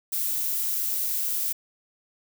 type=noise; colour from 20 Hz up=violet; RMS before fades=-27 dBFS; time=0.12-1.53 s; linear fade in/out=10 ms; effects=none